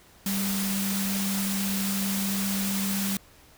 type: tone in noise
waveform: sine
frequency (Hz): 196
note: G3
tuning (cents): 0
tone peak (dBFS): -27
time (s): 0.26-3.17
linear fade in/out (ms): 2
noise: white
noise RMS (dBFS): -31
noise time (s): 0.26-3.17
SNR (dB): +1
effects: pink hiss -55 dBFS RMS until 3.57 s